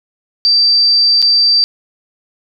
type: tone with dropouts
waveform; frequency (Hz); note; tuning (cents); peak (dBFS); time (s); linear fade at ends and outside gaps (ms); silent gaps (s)
sine; 4669; D8; -11; -7; 0.45-1.64; 0; 1.218-1.225
effects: none